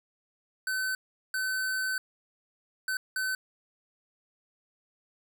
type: tone bursts at uneven times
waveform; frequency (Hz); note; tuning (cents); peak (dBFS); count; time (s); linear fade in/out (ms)
square; 1523; F#6; +50; -29; 4; 0.67-0.95 / 1.34-1.98 / 2.88-2.97 / 3.16-3.35; 2
effects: none